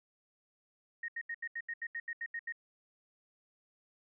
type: tone bursts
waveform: sine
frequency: 1861 Hz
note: A#6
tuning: 3 cents flat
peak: -36 dBFS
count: 12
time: 1.03-2.524 s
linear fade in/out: 5 ms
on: 53 ms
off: 78 ms
effects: none